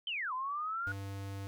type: linear two-way sweep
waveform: sine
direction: down then up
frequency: 3147 to 1000 to 1458 Hz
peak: -34 dBFS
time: 0.07-0.92 s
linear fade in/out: 2 ms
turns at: 0.33 s
type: tone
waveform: square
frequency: 98.5 Hz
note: G2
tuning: 9 cents sharp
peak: -40 dBFS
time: 0.87-1.47 s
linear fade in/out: 0 ms
effects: none